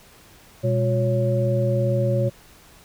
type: tone cluster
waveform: sine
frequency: 121 / 203.3 / 358 / 555 Hz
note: B2 / G#3 / F4 / C#5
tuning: -35 / -37 / +43 / +2 cents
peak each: -20 / -29 / -29 / -23 dBFS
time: 0.63-2.3 s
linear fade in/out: 20 ms
effects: pink hiss -50 dBFS RMS until 2.84 s